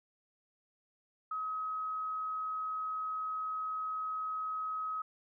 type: tone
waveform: sine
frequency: 1272 Hz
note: D#6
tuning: 38 cents sharp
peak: -34 dBFS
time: 1.31-5.02 s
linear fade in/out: 5 ms
effects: none